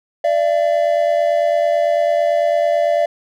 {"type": "tone pair together", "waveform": "triangle", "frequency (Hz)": [588, 677], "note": ["D5", "E5"], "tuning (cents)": [2, 46], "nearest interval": "major second", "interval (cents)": 244, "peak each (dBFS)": -14, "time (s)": [0.24, 3.06], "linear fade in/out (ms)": 5, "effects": []}